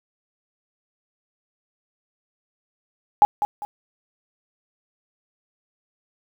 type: tone with echo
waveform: sine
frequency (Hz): 830.6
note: G#5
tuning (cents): 0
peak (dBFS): -8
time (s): 3.22-3.25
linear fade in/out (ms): 0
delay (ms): 200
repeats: 2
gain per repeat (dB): -10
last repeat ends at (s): 3.65
effects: 8-bit